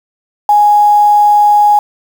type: tone with quantisation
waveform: sine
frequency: 830.6 Hz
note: G#5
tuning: in tune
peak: -4 dBFS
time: 0.49-1.79 s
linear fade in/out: 2 ms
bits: 5
effects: none